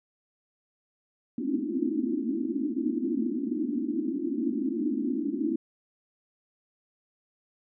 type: band-pass noise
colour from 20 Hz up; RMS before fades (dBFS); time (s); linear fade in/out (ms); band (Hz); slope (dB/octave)
white; -29; 1.38-5.56; 5; 220 to 340; 96
effects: none